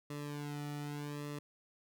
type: tone with flanger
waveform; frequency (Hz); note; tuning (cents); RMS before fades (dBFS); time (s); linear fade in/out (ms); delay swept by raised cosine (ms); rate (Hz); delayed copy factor
sawtooth; 146.1; D3; -9; -42; 0.1-1.39; 5; 1.3 to 1.89; 0.83; -0.95
effects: none